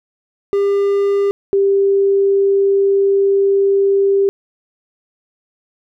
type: tone pair in turn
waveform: triangle / sine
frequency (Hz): 400.1 / 394.8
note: G4 / G4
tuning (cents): +35 / +12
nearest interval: unison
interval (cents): 23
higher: first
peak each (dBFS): -10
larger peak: neither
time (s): 0.53-1.31 / 1.53-4.29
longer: second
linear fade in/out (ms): 0
effects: none